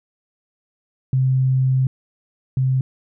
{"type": "tone pair in turn", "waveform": "sine", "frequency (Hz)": [130.81, 130.81], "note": ["C3", "C3"], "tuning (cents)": [0, 0], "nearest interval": "unison", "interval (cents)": 0, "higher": "neither", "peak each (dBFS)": [-14, -15], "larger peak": "first", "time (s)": [[1.13, 1.87], [2.57, 2.81]], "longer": "first", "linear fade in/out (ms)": 2, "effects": []}